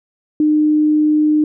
sine tone, 303.8 Hz, D#4, 41 cents flat, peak -10 dBFS, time 0.4-1.44 s, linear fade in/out 2 ms, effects none

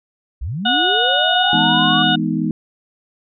sine linear sweep, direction up, 47.99 to 1174.7 Hz, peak -21 dBFS, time 0.41-2.03 s, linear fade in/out 10 ms
harmonic tone, 730 Hz, F#5, 24 cents flat, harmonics 1 / 2 / 4 / 5, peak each -19 / -19 / -19 / -19 dBFS, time 0.65-2.16 s, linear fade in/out 10 ms
sine chord, E major seventh, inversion none, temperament equal with one note detuned, 164.81 / 209.8 / 246.9 / 311.1 Hz, E3 / G#3 / B3 / D#4, 0 / +18 / 0 / 0 cents, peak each -22 dBFS, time 1.53-2.51 s, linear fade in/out 2 ms
effects none

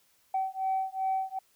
sine beating tone pair, 763 / 765.6 Hz, G5 / G5, -47 / -41 cents, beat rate 2.6 Hz, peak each -30 dBFS, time 0.34-1.39 s, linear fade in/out 5 ms, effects tanh soft clip ceiling -22 dBFS + white hiss -67 dBFS RMS until 1.55 s

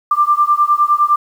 sine beating tone pair, 1181 / 1190.8 Hz, D6 / D6, +9 / +24 cents, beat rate 9.8 Hz, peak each -13 dBFS, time 0.11-1.16 s, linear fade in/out 5 ms, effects 7-bit

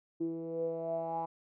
10% pulse tone with low-pass filter sweep, 164.6 Hz, E3, 2 cents flat, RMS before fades -36 dBFS, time 0.2-1.26 s, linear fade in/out 10 ms, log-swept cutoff 330 to 900 Hz, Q 8.9, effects none

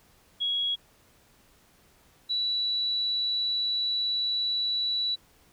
sine tone pair in turn, 3322 / 3939 Hz, G#7 / B7, 0 / -5 cents, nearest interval minor third, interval 295 cents, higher second, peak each -25 dBFS, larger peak neither, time 0.4-0.76 / 2.29-5.16 s, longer second, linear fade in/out 20 ms, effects pink hiss -61 dBFS RMS until 5.52 s

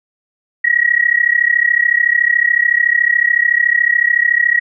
sine tone with amplitude modulation, 1908 Hz, A#6, 40 cents sharp, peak -6 dBFS, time 0.64-4.6 s, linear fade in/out 10 ms, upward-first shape sine, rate 33.8 Hz, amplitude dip 90%, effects none

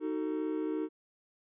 triangle chord, D# diminished, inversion none, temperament just, 311.1 / 373.4 / 448 Hz, D#4 / F#4 / A4, 0 / +16 / +31 cents, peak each -31 / -36 / -36 dBFS, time 0-0.89 s, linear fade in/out 50 ms, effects resampled to 8000 Hz

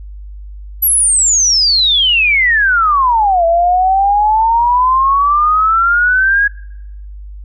sine exponential two-way sweep, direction down then up, 12000 to 663 to 1664 Hz, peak -8 dBFS, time 0.82-6.48 s, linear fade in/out 10 ms, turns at 3.45 s, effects noise-tail reverb RT60 0.9 s tail -26 dB re dry + added 50 Hz sine -27 dBFS peak until 7.44 s

